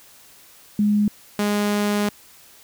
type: tone pair in turn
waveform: sine / sawtooth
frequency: 207.9 / 206.5 Hz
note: G#3 / G#3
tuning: +2 / -10 cents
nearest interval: unison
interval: 12 cents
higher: first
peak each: -15 dBFS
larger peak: neither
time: 0.79-1.08 / 1.39-2.09 s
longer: second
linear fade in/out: 2 ms
effects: white hiss -49 dBFS RMS until 2.63 s